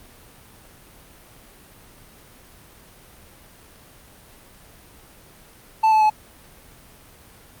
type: tone with pitch steps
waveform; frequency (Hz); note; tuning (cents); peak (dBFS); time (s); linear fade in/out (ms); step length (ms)
triangle; 880 / 868.4 / 856.9; A5 / A5 / A5; 0 / -23 / -46; -11; 5.83-6.1; 10; 90
effects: pink hiss -48 dBFS RMS until 7.6 s + Opus 32 kbps